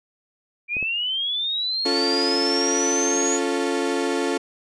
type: linear sweep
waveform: sine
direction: up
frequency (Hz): 2357 to 6860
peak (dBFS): -22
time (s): 0.68-3.4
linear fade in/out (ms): 50
type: clicks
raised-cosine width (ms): 2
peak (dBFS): -22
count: 2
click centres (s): 0.768 / 0.827
type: chord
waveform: 35% pulse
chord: Db augmented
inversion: none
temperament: equal with one note detuned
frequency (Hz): 276.1 / 349.2 / 440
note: Db4 / F4 / A4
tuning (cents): -7 / 0 / 0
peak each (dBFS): -24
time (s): 1.85-4.38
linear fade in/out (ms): 10
effects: resampled to 22050 Hz